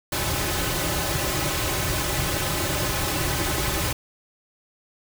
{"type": "noise with comb filter", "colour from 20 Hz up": "pink", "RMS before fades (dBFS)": -25, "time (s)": [0.12, 3.93], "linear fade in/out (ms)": 5, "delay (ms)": 4.3, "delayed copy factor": -0.8, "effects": []}